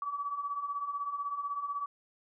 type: beating tone pair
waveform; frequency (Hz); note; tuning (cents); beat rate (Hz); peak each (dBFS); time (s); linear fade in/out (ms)
sine; 1132 / 1148; C#6 / D6; +36 / -40; 16; -40 / -34; 0.02-1.86; 2
effects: none